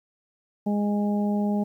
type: harmonic tone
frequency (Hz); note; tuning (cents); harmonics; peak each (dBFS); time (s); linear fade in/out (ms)
206.1; G#3; -13; 1 / 2 / 3 / 4; -22 / -33 / -34 / -35; 0.66-1.64; 10
effects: 10-bit